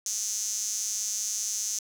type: tone with high-pass filter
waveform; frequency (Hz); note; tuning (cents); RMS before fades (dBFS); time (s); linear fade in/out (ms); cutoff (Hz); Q
sawtooth; 215.2; A3; -38; -31; 0.06-1.79; 2; 6300; 7.8
effects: 9-bit